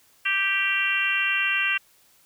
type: harmonic tone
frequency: 392 Hz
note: G4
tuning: in tune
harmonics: 3 / 4 / 5 / 6 / 7 / 8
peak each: -34 / -27 / -29 / -29 / -24 / -34 dBFS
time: 0.25-1.78 s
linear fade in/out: 10 ms
effects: white hiss -59 dBFS RMS until 2.25 s